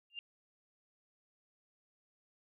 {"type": "tone with exponential growth", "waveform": "sine", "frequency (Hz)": 2796, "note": "F7", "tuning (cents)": 1, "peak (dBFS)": -36, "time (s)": [0.1, 0.19], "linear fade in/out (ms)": 1, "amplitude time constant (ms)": 19, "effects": []}